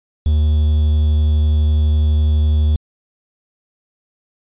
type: tone with quantisation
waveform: triangle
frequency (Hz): 76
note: D#2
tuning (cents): -40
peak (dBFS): -9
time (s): 0.26-2.76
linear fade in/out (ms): 0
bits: 6
effects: resampled to 8000 Hz